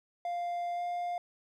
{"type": "tone with pitch glide", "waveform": "triangle", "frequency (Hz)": [698.5, 703.8], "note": ["F5", "F5"], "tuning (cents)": [0, 13], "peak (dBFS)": -30, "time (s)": [0.25, 1.18], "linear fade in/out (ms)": 2, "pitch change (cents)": 13, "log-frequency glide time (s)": [0.75, 0.81], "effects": []}